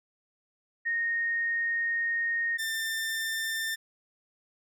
sine / sawtooth tone pair in turn, 1855 / 1791.4 Hz, A#6 / A6, -9 / +31 cents, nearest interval minor second, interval 60 cents, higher first, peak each -26 dBFS, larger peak neither, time 0.85-2.58 / 2.58-3.76 s, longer first, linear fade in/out 20 ms, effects none

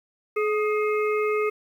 harmonic tone with a mistuned harmonic, 425.5 Hz, G#4, 42 cents sharp, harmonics 1 / 3 / 5 / 6, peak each -22 / -29 / -32 / -36 dBFS, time 0.36-1.5 s, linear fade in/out 10 ms, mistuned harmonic 3, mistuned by -44 cents, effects 9-bit

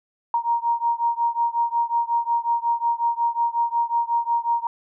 sine beating tone pair, 935 / 940.5 Hz, A#5 / A#5, +5 / +15 cents, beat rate 5.5 Hz, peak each -22 / -23 dBFS, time 0.34-4.67 s, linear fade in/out 2 ms, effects none

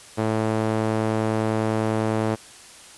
sawtooth tone with band-pass filter, 110 Hz, A2, in tune, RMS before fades -23 dBFS, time 0.17-2.36 s, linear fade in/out 20 ms, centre 520 Hz, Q 0.66, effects white hiss -45 dBFS RMS until 2.97 s + resampled to 24000 Hz

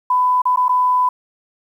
sine tone with dropouts, 1000 Hz, B5, 21 cents sharp, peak -12 dBFS, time 0.1-1.09 s, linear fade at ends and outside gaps 5 ms, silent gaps 0.419-0.454 / 0.561-0.572 / 0.683-0.692 s, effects 8-bit

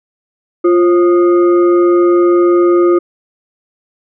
sine tone with frequency modulation, 349.2 Hz, F4, in tune, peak -6 dBFS, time 0.64-2.99 s, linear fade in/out 10 ms, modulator 885 Hz, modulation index 0.47, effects none

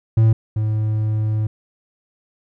triangle tone pair in turn, 111.5 / 108.08 Hz, A2 / A2, +23 / -30 cents, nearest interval minor second, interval 53 cents, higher first, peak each -8 / -15 dBFS, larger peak first, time 0.17-0.33 / 0.56-1.47 s, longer second, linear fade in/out 5 ms, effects none

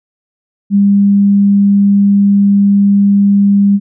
sine tone, 200.5 Hz, G3, 39 cents sharp, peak -5 dBFS, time 0.7-3.8 s, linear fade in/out 50 ms, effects none

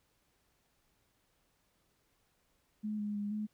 sine tone with pitch steps, 212.5 / 207.8 / 205.1 / 212.3 Hz, G#3 / G#3 / G#3 / G#3, +40 / +1 / -21 / +38 cents, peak -34 dBFS, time 2.83-3.47 s, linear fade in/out 20 ms, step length 160 ms, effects pink hiss -75 dBFS RMS until 3.53 s

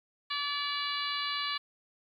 harmonic tone, 576 Hz, D5, 34 cents flat, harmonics 2 / 3 / 4 / 5 / 6 / 7 / 8, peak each -36 / -40 / -40 / -39 / -40 / -37 / -43 dBFS, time 0.3-1.58 s, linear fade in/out 10 ms, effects 11-bit

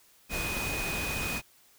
sine tone in noise, 2493 Hz, D#7, 3 cents sharp, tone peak -34 dBFS, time 0.29-1.42 s, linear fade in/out 50 ms, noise pink, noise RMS -34 dBFS, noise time 0.29-1.42 s, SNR -3 dB, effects white hiss -61 dBFS RMS until 1.78 s

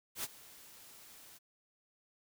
white noise with ADSR envelope, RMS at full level -37 dBFS, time 0.15-1.39 s, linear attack 86 ms, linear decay 33 ms, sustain -19 dB, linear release 26 ms, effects none

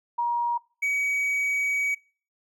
sine / triangle tone pair in turn, 950 / 2265 Hz, A#5 / C#7, +33 / +37 cents, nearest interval octave + minor third, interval 1504 cents, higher second, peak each -22 / -21 dBFS, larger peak second, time 0.18-0.58 / 0.82-1.95 s, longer second, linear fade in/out 10 ms, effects noise-tail reverb RT60 0.4 s tail -23 dB re dry

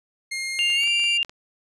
sawtooth tone with pitch glide, 2130 to 2350 Hz, C7 to D7, +30 to +1 cents, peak -23 dBFS, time 0.31-1.18 s, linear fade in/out 10 ms, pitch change +171 cents, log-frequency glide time 0.74-0.88 s
sine tone, 2794 Hz, F7, in tune, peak -19 dBFS, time 0.59-1.23 s, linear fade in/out 0 ms
clicks, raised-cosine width 0.2 ms, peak -23 dBFS, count 7, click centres 0.702 / 0.835 / 0.875 / 0.996 / 1.041 / 1.248 / 1.295 s
effects resampled to 24000 Hz

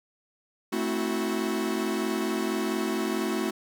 45% pulse chord, F# half-diminished seventh, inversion first, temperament equal with one note detuned, 220 / 261.6 / 325.5 / 370 Hz, A3 / C4 / E4 / F#4, 0 / 0 / -22 / 0 cents, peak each -31 / -34 / -32 / -31 dBFS, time 0.72-3.51 s, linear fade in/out 10 ms, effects none

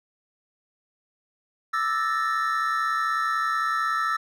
triangle tone cluster, 1185 / 1321 / 1751 / 1842 Hz, D6 / E6 / A6 / A#6, +15 / +3 / -9 / -21 cents, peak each -31 / -22 / -30 / -31 dBFS, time 1.73-4.17 s, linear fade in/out 10 ms, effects none

